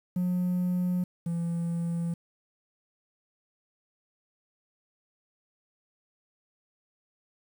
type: tone pair in turn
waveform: triangle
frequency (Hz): 180 / 169.36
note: F#3 / E3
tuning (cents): -47 / +47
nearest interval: minor second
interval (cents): 106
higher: first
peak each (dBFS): -22 / -25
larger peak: first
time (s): 0.16-1.04 / 1.26-2.14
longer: neither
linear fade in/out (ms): 5
effects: tanh soft clip ceiling -19 dBFS + 9-bit

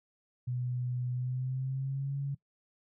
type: tone with pitch glide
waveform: sine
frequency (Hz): 124.3 to 139.52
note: B2 to C#3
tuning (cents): +12 to +12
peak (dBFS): -31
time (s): 0.47-2.35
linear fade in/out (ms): 10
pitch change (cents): +200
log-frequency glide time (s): 1.12-2.17
effects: noise-tail reverb RT60 0.1 s tail -20 dB re dry

